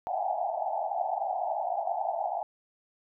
pink band-pass noise, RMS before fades -31 dBFS, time 0.07-2.43 s, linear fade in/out 0 ms, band 650 to 850 Hz, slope 96 dB/octave, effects none

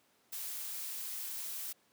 blue noise, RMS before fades -41 dBFS, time 0.32-1.73 s, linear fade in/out 10 ms, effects pink hiss -70 dBFS RMS until 1.92 s + high-pass 200 Hz 12 dB/octave

